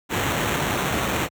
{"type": "noise with sample-and-hold", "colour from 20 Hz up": "pink", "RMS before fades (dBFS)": -23, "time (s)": [0.09, 1.29], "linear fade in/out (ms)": 50, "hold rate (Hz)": 4900, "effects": ["high-pass 80 Hz 12 dB/octave"]}